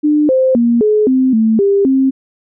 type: tone with pitch steps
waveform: sine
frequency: 299.5 / 521 / 235.8 / 425.2 / 259.8 / 221.5 / 398.6 / 266.3 Hz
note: D4 / C5 / A#3 / G#4 / C4 / A3 / G4 / C4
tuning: +34 / -7 / +20 / +41 / -12 / +12 / +29 / +31 cents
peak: -8 dBFS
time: 0.03-2.11 s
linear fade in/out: 20 ms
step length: 260 ms
effects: none